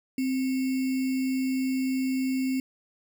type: tone with sample-and-hold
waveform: sine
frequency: 261.6 Hz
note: C4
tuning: in tune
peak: -24 dBFS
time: 0.18-2.6 s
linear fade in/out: 2 ms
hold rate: 2450 Hz
effects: none